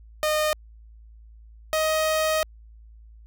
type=tone pair in turn; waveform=sawtooth; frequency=613 / 627.7 Hz; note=D#5 / D#5; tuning=-26 / +15 cents; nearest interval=unison; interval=41 cents; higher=second; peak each=-17 dBFS; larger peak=neither; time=0.23-0.53 / 1.73-2.43 s; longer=second; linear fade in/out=0 ms; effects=added 55 Hz sine -45 dBFS peak until 3.26 s